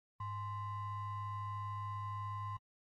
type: ring-modulated tone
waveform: triangle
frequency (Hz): 469.3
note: A#4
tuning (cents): +12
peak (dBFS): -34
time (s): 0.2-2.57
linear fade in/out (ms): 5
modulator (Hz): 572
effects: AAC 48 kbps